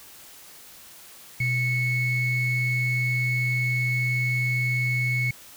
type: ring-modulated tone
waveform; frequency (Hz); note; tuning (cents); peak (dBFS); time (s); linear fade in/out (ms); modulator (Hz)
triangle; 1165; D6; -14; -15; 1.4-5.31; 5; 1040
effects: tanh soft clip ceiling -17 dBFS + white hiss -47 dBFS RMS until 5.56 s